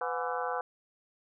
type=harmonic tone with a mistuned harmonic; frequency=166.9 Hz; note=E3; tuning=22 cents sharp; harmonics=3 / 4 / 5 / 6 / 7 / 8 / 9; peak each=-36 / -37 / -38 / -39 / -39 / -40 / -41 dBFS; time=0.01-0.61 s; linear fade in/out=2 ms; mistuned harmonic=4; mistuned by=+140 cents; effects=none